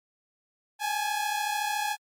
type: tone pair together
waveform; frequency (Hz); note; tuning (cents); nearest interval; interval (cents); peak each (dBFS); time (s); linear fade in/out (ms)
sawtooth; 820.2 / 854; G#5 / G#5; -22 / +48; minor second; 70; -26; 0.79-1.97; 50
effects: MP3 64 kbps